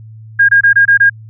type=tone bursts; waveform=sine; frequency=1623 Hz; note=G#6; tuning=40 cents flat; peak=-4 dBFS; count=6; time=0.39-1.098 s; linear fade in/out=10 ms; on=98 ms; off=24 ms; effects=added 110 Hz sine -31 dBFS peak until 1.29 s